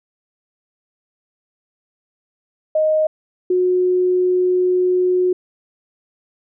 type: tone pair in turn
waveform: sine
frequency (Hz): 622.3 / 364.1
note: D#5 / F#4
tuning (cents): 0 / -28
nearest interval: major sixth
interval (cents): 928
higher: first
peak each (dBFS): -13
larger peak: neither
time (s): 2.75-3.07 / 3.5-5.33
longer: second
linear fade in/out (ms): 5
effects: none